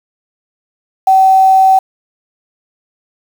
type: tone with quantisation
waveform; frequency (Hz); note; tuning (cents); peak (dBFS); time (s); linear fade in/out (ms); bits
sine; 764; G5; -45; -4; 1.07-1.79; 5; 5
effects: none